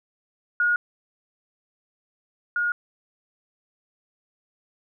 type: tone pair in turn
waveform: sine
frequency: 1439 / 1432.8 Hz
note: F#6 / F6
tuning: -49 / +44 cents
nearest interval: unison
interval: 7 cents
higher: first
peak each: -18 / -21 dBFS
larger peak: first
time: 0.6-0.76 / 2.56-2.72 s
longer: neither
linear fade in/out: 2 ms
effects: none